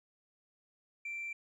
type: tone with tanh clipping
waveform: triangle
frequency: 2349 Hz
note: D7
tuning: in tune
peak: -38 dBFS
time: 1.05-1.33 s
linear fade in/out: 5 ms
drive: 5 dB
effects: none